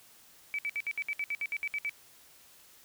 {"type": "tone bursts", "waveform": "sine", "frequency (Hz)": 2300, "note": "D7", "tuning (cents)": -37, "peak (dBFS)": -30, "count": 13, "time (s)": [0.54, 1.894], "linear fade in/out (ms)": 0, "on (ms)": 46, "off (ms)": 63, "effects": ["white hiss -58 dBFS RMS until 2.84 s"]}